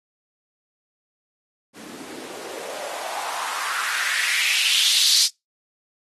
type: noise with band-pass filter sweep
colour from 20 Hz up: blue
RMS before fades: -24 dBFS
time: 1.73-5.29 s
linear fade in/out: 50 ms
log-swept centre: 220 to 4900 Hz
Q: 3.1
effects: noise-tail reverb RT60 0.2 s tail -26 dB re dry + AAC 32 kbps